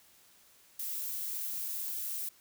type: noise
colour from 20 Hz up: violet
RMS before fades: -37 dBFS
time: 0.79-2.29 s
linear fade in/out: 5 ms
effects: white hiss -62 dBFS RMS until 2.4 s